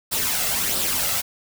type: noise with flanger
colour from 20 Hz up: white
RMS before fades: -23 dBFS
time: 0.11-1.22 s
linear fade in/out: 20 ms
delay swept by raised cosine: 0.22 to 1.52 ms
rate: 1.5 Hz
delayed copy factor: +0.5
effects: none